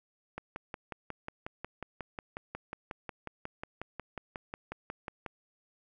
click train, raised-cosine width 0.5 ms, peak -23 dBFS, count 28, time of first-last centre 0.38-5.262 s, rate 5.53 Hz, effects none

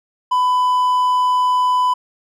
triangle tone, 1000 Hz, B5, 21 cents sharp, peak -11 dBFS, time 0.31-1.94 s, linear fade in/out 10 ms, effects none

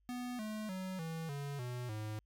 square tone with pitch steps, 246.9 / 214.9 / 187.12 / 162.89 / 141.81 / 123.45 / 107.47 Hz, B3 / A3 / F#3 / E3 / C#3 / B2 / A2, 0 / -41 / +20 / -20 / +40 / 0 / -40 cents, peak -40 dBFS, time 0.09-2.19 s, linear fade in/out 0 ms, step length 300 ms, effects added 50 Hz sine -70 dBFS peak until 2.25 s

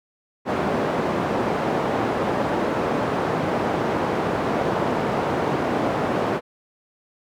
white band-pass noise, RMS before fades -23 dBFS, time 0.45-6.41 s, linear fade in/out 50 ms, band 130 to 740 Hz, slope 12 dB/octave, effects none

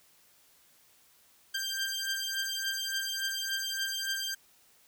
15% pulse beating tone pair, 1580 / 1583.5 Hz, G6 / G6, +13 / +17 cents, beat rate 3.5 Hz, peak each -28 dBFS, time 1.54-4.35 s, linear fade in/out 10 ms, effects white hiss -63 dBFS RMS until 4.87 s

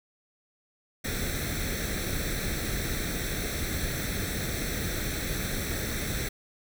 pink noise with comb filter, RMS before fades -31 dBFS, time 1.04-6.29 s, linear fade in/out 10 ms, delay 0.51 ms, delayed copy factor +0.75, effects none

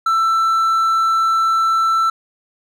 triangle tone, 1332 Hz, E6, 18 cents sharp, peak -11 dBFS, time 0.06-2.1 s, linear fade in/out 5 ms, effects none

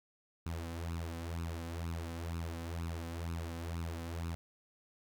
sawtooth tone with flanger, 83.6 Hz, E2, 25 cents sharp, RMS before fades -40 dBFS, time 0.46-4.35 s, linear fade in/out 0 ms, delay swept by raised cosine 0.75 to 3.95 ms, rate 2.1 Hz, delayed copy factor +0.7, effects none

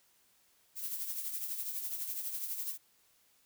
violet noise with tremolo, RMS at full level -36 dBFS, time 0.75-2.78 s, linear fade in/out 50 ms, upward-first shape triangle, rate 12 Hz, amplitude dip 60%, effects white hiss -69 dBFS RMS until 3.45 s

